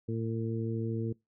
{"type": "harmonic tone", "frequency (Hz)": 113.2, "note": "A2", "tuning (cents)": 50, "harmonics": [1, 2, 3, 4], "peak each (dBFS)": [-33, -36, -38, -39], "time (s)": [0.08, 1.13], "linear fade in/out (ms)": 10, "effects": ["noise-tail reverb RT60 0.2 s tail -24 dB re dry"]}